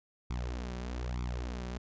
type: tone with flanger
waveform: sawtooth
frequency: 61.1 Hz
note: B1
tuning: 18 cents flat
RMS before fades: -37 dBFS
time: 0.3-1.78 s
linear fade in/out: 5 ms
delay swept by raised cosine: 0.85 to 5.25 ms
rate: 1.1 Hz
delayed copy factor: +0.85
effects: resampled to 16000 Hz